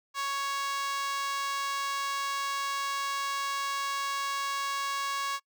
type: tone with high-pass filter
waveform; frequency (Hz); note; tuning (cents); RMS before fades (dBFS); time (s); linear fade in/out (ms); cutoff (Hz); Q
5% pulse; 555; C#5; +2; -32; 0.14-5.4; 50; 1100; 4.1
effects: noise-tail reverb RT60 0.1 s tail -26 dB re dry